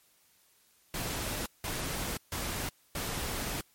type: noise bursts at uneven times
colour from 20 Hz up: pink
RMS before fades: -35 dBFS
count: 4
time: 0.94-1.46 / 1.64-2.17 / 2.32-2.69 / 2.95-3.61 s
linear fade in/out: 2 ms
effects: white hiss -66 dBFS RMS until 3.74 s + MP3 64 kbps